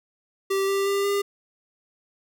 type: tone with pitch steps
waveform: square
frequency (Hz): 389.7 / 393.8 / 397.9 / 402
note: G4 / G4 / G4 / G4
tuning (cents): -10 / +8 / +26 / +44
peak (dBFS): -22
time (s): 0.5-1.22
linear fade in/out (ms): 10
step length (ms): 180
effects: none